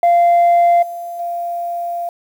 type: tone with level steps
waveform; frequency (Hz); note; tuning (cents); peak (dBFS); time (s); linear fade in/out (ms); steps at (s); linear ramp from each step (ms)
sine; 692; F5; -16; -6 / -24 / -19; 0.03-2.09; 2; 0.82 / 1.19; 10
effects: tanh soft clip ceiling -7 dBFS + 7-bit